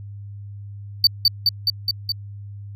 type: tone with echo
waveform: triangle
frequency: 4582 Hz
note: D8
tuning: 44 cents flat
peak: -8 dBFS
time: 1.04-1.07 s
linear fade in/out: 2 ms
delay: 210 ms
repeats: 5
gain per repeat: -2 dB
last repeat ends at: 2.12 s
effects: added 101 Hz sine -33 dBFS peak until 2.75 s